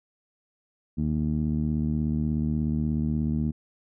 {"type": "tone with low-pass filter", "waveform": "15% pulse", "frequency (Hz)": 76.6, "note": "D#2", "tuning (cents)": -27, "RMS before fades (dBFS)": -26, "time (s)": [0.97, 3.52], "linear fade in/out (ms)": 20, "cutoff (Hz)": 230, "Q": 2.1, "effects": []}